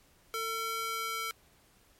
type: tone with high-pass filter sweep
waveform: square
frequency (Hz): 450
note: A4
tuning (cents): +39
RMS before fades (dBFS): -35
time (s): 0.34-1.31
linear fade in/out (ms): 0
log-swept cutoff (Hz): 930 to 1500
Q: 1.3
effects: pink hiss -64 dBFS RMS until 1.99 s + MP3 64 kbps